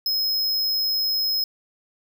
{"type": "tone", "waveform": "square", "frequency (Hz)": 5130, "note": "E8", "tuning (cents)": -48, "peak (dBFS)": -21, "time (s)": [0.06, 1.44], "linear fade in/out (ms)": 2, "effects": []}